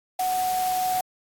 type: tone in noise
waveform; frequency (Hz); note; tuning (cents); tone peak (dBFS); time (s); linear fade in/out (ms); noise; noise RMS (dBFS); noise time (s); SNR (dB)
sine; 740; F#5; 0; -22; 0.19-1.01; 5; white; -34; 0.19-1.01; +9
effects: AAC 64 kbps